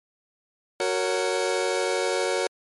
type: chord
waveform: sawtooth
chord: F# major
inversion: none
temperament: just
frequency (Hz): 370 / 462.5 / 555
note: F#4 / A#4 / C#5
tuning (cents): 0 / -14 / +2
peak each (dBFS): -23 / -23 / -23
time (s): 0.8-2.47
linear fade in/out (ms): 2
effects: MP3 48 kbps